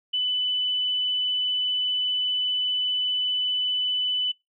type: tone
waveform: sine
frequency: 2995 Hz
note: F#7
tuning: 20 cents sharp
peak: -22 dBFS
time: 0.13-4.32 s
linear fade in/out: 10 ms
effects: noise-tail reverb RT60 0.2 s tail -23 dB re dry